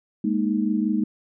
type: chord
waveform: sine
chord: Ab suspended second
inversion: none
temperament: equal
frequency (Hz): 207.7 / 233.1 / 311.1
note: Ab3 / Bb3 / Eb4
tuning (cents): 0 / 0 / 0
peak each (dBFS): -23 / -25 / -25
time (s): 0.24-1.04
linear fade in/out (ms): 5
effects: none